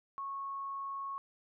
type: tone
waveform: sine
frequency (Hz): 1100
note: C#6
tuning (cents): -14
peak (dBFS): -37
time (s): 0.18-1.18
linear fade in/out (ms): 0
effects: none

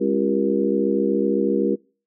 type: harmonic tone with a mistuned harmonic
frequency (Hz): 67.9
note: C#2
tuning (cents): -35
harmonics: 3 / 4 / 5 / 6 / 7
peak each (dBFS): -24 / -24 / -24 / -24 / -24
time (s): 0-1.76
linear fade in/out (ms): 20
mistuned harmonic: 6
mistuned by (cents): -61
effects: noise-tail reverb RT60 0.4 s tail -26 dB re dry

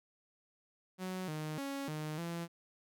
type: tone with pitch steps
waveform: sawtooth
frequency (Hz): 185.5 / 154.2 / 276.9 / 153.6 / 169.5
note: F#3 / D#3 / C#4 / D#3 / E3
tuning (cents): +5 / -15 / -2 / -22 / +49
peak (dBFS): -34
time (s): 0.98-2.48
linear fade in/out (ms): 50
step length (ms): 300
effects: none

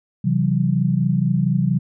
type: tone cluster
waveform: sine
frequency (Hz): 132.9 / 165.5 / 189.8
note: C3 / E3 / F#3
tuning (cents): +27 / +7 / +44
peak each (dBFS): -20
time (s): 0.24-1.79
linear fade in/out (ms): 10
effects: none

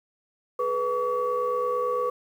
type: tone cluster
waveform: sine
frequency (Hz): 424.4 / 493.2 / 1136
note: G#4 / B4 / C#6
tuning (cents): +38 / -2 / +42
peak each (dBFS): -32 / -25 / -27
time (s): 0.59-2.1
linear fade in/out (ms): 5
effects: tanh soft clip ceiling -15 dBFS + 9-bit

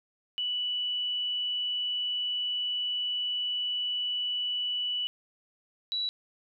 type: tone pair in turn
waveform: sine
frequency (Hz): 2960 / 3924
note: F#7 / B7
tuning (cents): 0 / -12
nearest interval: perfect fourth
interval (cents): 488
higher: second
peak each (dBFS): -28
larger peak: neither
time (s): 0.38-5.07 / 5.92-6.09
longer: first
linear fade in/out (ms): 0
effects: none

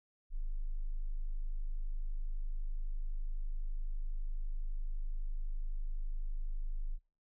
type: tone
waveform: sine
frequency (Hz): 25.96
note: G#0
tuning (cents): 0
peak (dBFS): -33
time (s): 0.3-6.99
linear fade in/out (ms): 50
effects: noise-tail reverb RT60 0.4 s tail -23 dB re dry

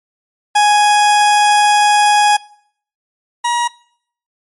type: tone pair in turn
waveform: 40% pulse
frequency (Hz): 832 / 954.5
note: G#5 / A#5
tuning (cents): +3 / +41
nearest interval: major second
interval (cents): 238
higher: second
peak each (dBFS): -7 / -12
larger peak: first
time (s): 0.55-2.37 / 3.44-3.68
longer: first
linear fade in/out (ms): 10
effects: noise-tail reverb RT60 0.6 s tail -22 dB re dry + MP3 48 kbps

